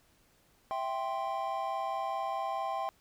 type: chord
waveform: triangle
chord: C major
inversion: first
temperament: equal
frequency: 659.3 / 784 / 1046.5 Hz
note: E5 / G5 / C6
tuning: 0 / 0 / 0 cents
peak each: -36 / -33 / -35 dBFS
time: 0.71-2.89 s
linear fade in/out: 0 ms
effects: pink hiss -67 dBFS RMS until 3 s